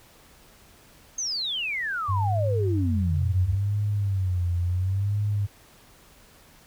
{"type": "exponential sweep", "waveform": "sine", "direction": "down", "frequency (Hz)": [6490, 69.1], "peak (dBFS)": -26, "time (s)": [1.18, 3.55], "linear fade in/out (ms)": 5}
{"type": "tone with vibrato", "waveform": "sine", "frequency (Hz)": 95.2, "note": "F#2", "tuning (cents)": 50, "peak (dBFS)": -22, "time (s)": [2.08, 5.47], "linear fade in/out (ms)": 20, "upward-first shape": "sine", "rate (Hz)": 0.71, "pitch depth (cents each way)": 150}
{"effects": ["pink hiss -54 dBFS RMS until 6.66 s"]}